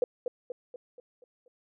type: tone with echo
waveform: sine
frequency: 493.9 Hz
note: B4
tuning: in tune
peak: -21 dBFS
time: 0.02-0.04 s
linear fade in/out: 2 ms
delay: 240 ms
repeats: 6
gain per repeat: -6 dB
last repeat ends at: 1.48 s
effects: none

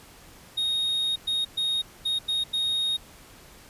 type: tone bursts at uneven times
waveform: triangle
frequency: 3729 Hz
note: A#7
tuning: in tune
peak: -22 dBFS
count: 6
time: 0.57-1.16 / 1.27-1.45 / 1.57-1.82 / 2.05-2.19 / 2.28-2.44 / 2.53-2.97 s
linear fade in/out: 10 ms
effects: pink hiss -50 dBFS RMS until 3.69 s + resampled to 32000 Hz

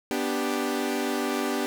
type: chord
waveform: sawtooth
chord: G major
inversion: first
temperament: equal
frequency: 246.9 / 293.7 / 392 Hz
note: B3 / D4 / G4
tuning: 0 / 0 / 0 cents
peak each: -26 dBFS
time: 0.11-1.66 s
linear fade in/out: 0 ms
effects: none

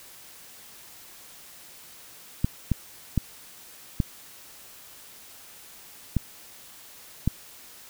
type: clicks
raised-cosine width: 5 ms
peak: -9 dBFS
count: 6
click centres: 2.445 / 2.717 / 3.177 / 4.002 / 6.167 / 7.276 s
effects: white hiss -48 dBFS RMS until 7.89 s

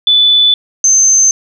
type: tone pair in turn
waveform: sine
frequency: 3484 / 6247 Hz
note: A7 / G8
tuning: -18 / -7 cents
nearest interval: minor seventh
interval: 1011 cents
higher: second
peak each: -5 dBFS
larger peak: neither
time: 0.07-0.54 / 0.84-1.31 s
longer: neither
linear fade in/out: 2 ms
effects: none

